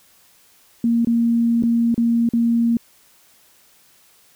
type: tone with dropouts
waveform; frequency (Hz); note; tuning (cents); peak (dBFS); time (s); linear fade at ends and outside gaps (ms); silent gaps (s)
sine; 233.1; A#3; 0; -14; 0.84-2.77; 2; 1.048-1.071 / 1.625-1.635 / 1.944-1.978 / 2.29-2.335
effects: white hiss -54 dBFS RMS until 4.35 s